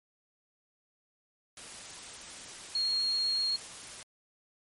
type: tone in noise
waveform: sine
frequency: 4277 Hz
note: C8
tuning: 37 cents sharp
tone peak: -27 dBFS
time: 2.75-3.56 s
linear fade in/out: 2 ms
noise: white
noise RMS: -45 dBFS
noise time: 1.57-4.03 s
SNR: +15 dB
effects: MP3 48 kbps